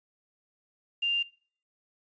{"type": "tone with quantisation", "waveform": "sine", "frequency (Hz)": 2794, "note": "F7", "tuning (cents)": 0, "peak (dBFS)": -25, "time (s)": [1.02, 1.23], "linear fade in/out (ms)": 10, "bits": 9, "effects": ["noise-tail reverb RT60 0.5 s tail -22 dB re dry", "resampled to 16000 Hz"]}